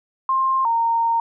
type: tone pair in turn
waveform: sine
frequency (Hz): 1058 / 922.1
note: C6 / A#5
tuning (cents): +19 / -19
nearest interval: major second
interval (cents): 238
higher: first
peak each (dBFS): -16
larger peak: neither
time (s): 0.29-0.65 / 0.65-1.2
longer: second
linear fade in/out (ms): 2
effects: none